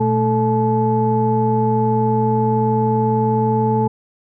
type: tone cluster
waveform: sine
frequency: 120 / 219.7 / 438.3 / 864 Hz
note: B2 / A3 / A4 / A5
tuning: -49 / -2 / -7 / -32 cents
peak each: -19 dBFS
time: 0-3.88 s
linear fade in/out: 10 ms
effects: tanh soft clip ceiling -4 dBFS